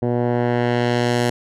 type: tone with low-pass filter sweep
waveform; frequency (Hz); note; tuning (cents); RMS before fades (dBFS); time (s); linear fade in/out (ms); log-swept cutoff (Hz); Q
10% pulse; 121; B2; -35; -19; 0.02-1.3; 5; 550 to 11000; 0.74
effects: none